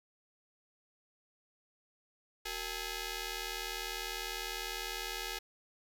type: ring-modulated tone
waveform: 5% pulse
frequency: 420 Hz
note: G#4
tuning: 19 cents sharp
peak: -23 dBFS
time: 2.45-5.39 s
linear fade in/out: 10 ms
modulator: 1220 Hz
effects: none